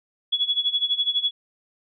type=tone with tremolo; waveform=sine; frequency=3379 Hz; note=G#7; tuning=29 cents sharp; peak=-17 dBFS; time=0.32-1.31 s; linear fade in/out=10 ms; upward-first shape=sine; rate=12 Hz; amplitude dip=85%; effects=none